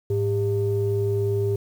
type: tone pair together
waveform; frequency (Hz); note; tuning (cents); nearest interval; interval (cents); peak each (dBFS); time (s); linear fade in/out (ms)
sine; 105.8 / 399.4; G#2 / G4; +33 / +32; octave + major seventh; 2299; -22 / -22; 0.1-1.56; 5
effects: tanh soft clip ceiling -14 dBFS + 8-bit